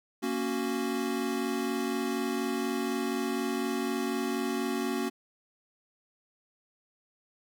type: chord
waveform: square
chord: F# major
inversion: first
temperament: equal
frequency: 233.1 / 277.2 / 370 Hz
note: A#3 / C#4 / F#4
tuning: 0 / 0 / 0 cents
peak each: -34 dBFS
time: 0.22-5.1 s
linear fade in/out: 20 ms
effects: none